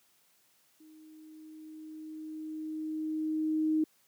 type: tone with level ramp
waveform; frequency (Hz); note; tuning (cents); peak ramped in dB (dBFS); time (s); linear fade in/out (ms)
sine; 312.2; D#4; +6; -53 to -24; 0.8-3.84; 5
effects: white hiss -68 dBFS RMS until 4.07 s + high-pass 100 Hz 12 dB/octave